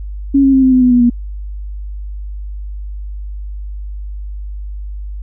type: tone with pitch steps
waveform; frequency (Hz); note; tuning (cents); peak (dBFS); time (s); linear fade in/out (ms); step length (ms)
sine; 276.2 / 270.7 / 265.3 / 259.9 / 254.7 / 249.6 / 244.6 / 239.8; C#4 / C#4 / C4 / C4 / C4 / B3 / B3 / A#3; -6 / -41 / +24 / -11 / -46 / +19 / -16 / +49; -6; 0.34-1.1; 10; 95
effects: added 50 Hz sine -22 dBFS peak until 5.22 s